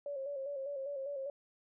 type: tone with vibrato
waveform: sine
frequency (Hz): 554.4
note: C#5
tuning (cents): 0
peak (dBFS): -37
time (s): 0.06-1.3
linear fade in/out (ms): 2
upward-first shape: square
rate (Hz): 5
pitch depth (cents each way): 54
effects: none